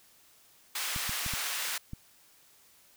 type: high-pass noise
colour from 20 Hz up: pink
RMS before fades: -34 dBFS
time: 0.75-1.78 s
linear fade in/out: 5 ms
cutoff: 1400 Hz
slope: 12 dB/octave
type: clicks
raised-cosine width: 5 ms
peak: -26 dBFS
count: 5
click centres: 0.962 / 1.094 / 1.263 / 1.337 / 1.934 s
effects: white hiss -61 dBFS RMS until 2.96 s